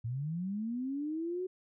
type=linear sweep; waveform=sine; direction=up; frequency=110 to 375.4 Hz; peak=-33 dBFS; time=0.04-1.47 s; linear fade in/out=10 ms; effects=none